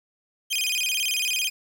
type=tone with vibrato; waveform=sawtooth; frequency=2794 Hz; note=F7; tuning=in tune; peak=-20 dBFS; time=0.5-1.5 s; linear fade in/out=20 ms; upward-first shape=square; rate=18 Hz; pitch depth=210 cents each way; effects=8-bit